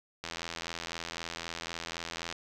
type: click train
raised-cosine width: 0.2 ms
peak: -19 dBFS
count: 176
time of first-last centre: 0.24-2.326 s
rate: 83.9 Hz
effects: none